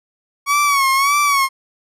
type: tone with vibrato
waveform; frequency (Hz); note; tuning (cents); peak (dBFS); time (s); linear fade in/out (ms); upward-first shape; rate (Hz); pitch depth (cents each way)
30% pulse; 1118; C#6; +14; -10; 0.46-1.49; 50; sine; 1.7; 77
effects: resampled to 32000 Hz